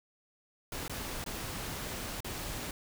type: noise with dropouts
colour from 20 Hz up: pink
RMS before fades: -39 dBFS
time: 0.72-2.71 s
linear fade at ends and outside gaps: 2 ms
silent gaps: 0.88-0.896 / 1.241-1.262 / 2.205-2.245 s
effects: none